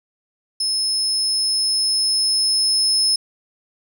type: tone with level ramp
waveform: 35% pulse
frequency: 5200 Hz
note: E8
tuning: 24 cents flat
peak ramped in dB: -16 to -12 dBFS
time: 0.6-3.16 s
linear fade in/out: 5 ms
effects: none